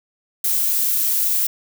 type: noise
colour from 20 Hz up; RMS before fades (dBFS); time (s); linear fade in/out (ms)
violet; -19; 0.44-1.47; 5
effects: none